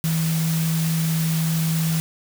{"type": "tone in noise", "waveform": "sine", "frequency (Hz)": 161.7, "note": "E3", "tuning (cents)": -33, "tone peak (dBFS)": -19, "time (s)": [0.04, 2], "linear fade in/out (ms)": 0, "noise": "white", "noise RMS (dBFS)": -30, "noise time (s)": [0.04, 2], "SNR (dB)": 8, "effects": []}